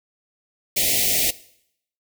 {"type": "band-stop noise", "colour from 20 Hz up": "white", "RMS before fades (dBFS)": -20, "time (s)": [0.76, 1.31], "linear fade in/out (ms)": 10, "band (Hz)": [760, 1900], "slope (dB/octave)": 96, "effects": ["noise-tail reverb RT60 0.7 s tail -19 dB re dry"]}